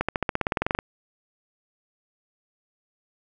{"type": "accelerating click train", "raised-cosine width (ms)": 0.5, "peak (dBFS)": -8, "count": 15, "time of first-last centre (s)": [0.01, 0.789], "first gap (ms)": 76, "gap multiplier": 0.95, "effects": []}